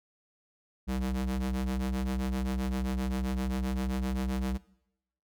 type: ring-modulated tone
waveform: square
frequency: 65.41 Hz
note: C2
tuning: in tune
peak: -27 dBFS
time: 0.87-4.58 s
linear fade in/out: 20 ms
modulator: 127 Hz
effects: noise-tail reverb RT60 0.8 s tail -21 dB re dry